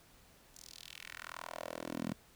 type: tone with high-pass filter sweep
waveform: 10% pulse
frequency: 41.2 Hz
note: E1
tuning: in tune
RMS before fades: -45 dBFS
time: 0.54-2.13 s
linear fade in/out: 10 ms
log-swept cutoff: 6900 to 190 Hz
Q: 2.2
effects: pink hiss -63 dBFS RMS until 2.35 s